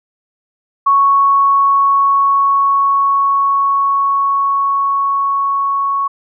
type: tone with level ramp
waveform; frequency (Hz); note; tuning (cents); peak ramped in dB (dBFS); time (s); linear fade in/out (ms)
sine; 1108.7; C#6; 0; -7 to -13; 0.86-6.08; 10
effects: none